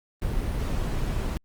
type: noise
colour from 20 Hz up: brown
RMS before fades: -27 dBFS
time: 0.22-1.37 s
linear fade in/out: 0 ms
effects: Opus 24 kbps